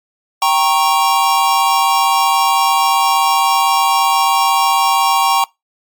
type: chord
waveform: square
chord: G diminished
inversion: none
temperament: equal with one note detuned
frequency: 784 / 932.3 / 1098.5 Hz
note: G5 / Bb5 / Db6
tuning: 0 / 0 / -16 cents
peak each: -16 dBFS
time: 0.42-5.44 s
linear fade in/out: 2 ms
effects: noise-tail reverb RT60 0.2 s tail -24 dB re dry + MP3 96 kbps